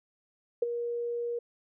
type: tone with ADSR envelope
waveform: sine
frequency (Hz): 474.5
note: A#4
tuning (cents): +31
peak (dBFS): -20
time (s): 0.62-1.39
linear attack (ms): 6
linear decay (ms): 16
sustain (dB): -10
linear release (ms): 6
effects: none